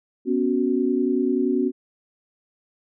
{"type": "chord", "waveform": "sine", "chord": "B suspended second", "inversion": "none", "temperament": "equal", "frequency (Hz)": [246.9, 277.2, 370], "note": ["B3", "C#4", "F#4"], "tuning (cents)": [0, 0, 0], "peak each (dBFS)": -23, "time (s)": [0.25, 1.72], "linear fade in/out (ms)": 50, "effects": []}